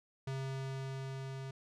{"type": "tone with level ramp", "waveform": "square", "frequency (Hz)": 134.1, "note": "C3", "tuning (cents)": 43, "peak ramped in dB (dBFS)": [-37, -42], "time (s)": [0.27, 1.51], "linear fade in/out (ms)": 5, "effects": ["low-pass 7000 Hz 12 dB/octave"]}